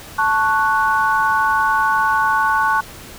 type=chord; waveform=sine; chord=F# minor; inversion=first; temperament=equal; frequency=880 / 1108.7 / 1480 Hz; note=A5 / C#6 / F#6; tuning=0 / 0 / 0 cents; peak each=-18 dBFS; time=0.18-2.81 s; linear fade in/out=10 ms; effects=pink hiss -37 dBFS RMS until 3.18 s